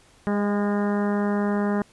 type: harmonic tone with a mistuned harmonic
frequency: 204.3 Hz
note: G#3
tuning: 28 cents flat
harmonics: 1 / 2 / 3 / 4 / 5 / 6 / 7 / 8 / 9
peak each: -22 / -28 / -32 / -34 / -36 / -38 / -39 / -40 / -41 dBFS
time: 0.27-1.82 s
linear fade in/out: 0 ms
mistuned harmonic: 3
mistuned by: +17 cents
effects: pink hiss -56 dBFS RMS until 1.92 s + resampled to 24000 Hz